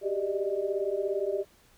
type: tone cluster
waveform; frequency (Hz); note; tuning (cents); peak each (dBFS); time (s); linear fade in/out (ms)
sine; 382.1 / 399.3 / 596 / 630; G4 / G4 / D5 / D#5; -44 / +32 / +25 / +21; -33 / -30 / -33 / -37; 0.01-1.45; 50
effects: pink hiss -61 dBFS RMS until 1.77 s